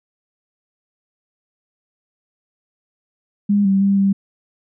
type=tone with pitch steps; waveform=sine; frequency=203.5 / 194.5 / 197.9 / 196.4 Hz; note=G#3 / G3 / G3 / G3; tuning=-35 / -13 / +17 / +4 cents; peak=-12 dBFS; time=3.49-4.13 s; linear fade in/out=10 ms; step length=160 ms; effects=none